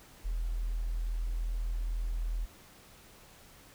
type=tone; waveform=sine; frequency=41.2 Hz; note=E1; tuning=in tune; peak=-30 dBFS; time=0.24-2.46 s; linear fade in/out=20 ms; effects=pink hiss -56 dBFS RMS until 3.74 s